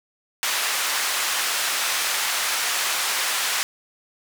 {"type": "band-pass noise", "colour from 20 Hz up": "pink", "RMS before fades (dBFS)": -24, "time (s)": [0.43, 3.63], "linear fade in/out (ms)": 0, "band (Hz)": [1200, 13000], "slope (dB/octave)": 12, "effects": []}